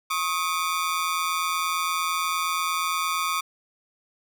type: ring-modulated tone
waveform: sawtooth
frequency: 1174.7 Hz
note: D6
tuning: in tune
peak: -17 dBFS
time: 0.1-3.41 s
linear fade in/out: 10 ms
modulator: 84.3 Hz
effects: none